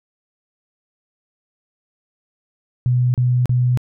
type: tone bursts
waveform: sine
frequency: 124.3 Hz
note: B2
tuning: 12 cents sharp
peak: -13 dBFS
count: 3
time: 2.86-3.774 s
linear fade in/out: 0 ms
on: 280 ms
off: 37 ms
effects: none